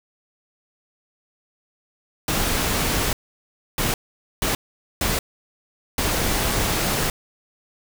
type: noise bursts at uneven times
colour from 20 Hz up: pink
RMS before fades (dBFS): -22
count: 5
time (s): 2.28-3.13 / 3.78-3.94 / 4.42-4.55 / 5.01-5.19 / 5.98-7.1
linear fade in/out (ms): 2
effects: none